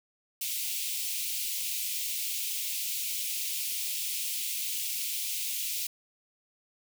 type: high-pass noise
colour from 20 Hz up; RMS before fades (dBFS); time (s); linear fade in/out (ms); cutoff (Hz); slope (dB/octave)
white; -33; 0.41-5.87; 5; 2300; 48
effects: none